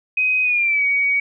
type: tone with pitch glide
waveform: sine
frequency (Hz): 2515 to 2254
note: D#7 to C#7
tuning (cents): +18 to +28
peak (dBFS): -15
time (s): 0.17-1.2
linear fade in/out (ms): 5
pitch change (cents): -190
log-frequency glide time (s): 0.43-0.84
effects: none